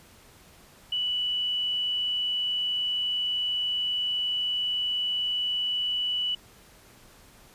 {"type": "tone", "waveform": "sine", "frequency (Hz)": 2960, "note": "F#7", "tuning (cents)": 0, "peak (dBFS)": -25, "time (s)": [0.92, 6.35], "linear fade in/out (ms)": 5, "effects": ["pink hiss -54 dBFS RMS until 7.54 s", "resampled to 32000 Hz"]}